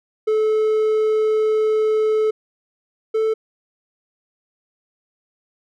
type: tone pair in turn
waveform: triangle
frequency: 433.4 / 440.2 Hz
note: A4 / A4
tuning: -26 / +1 cents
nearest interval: unison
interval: 27 cents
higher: second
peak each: -13 / -14 dBFS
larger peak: first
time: 0.27-2.31 / 3.14-3.34 s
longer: first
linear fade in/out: 10 ms
effects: none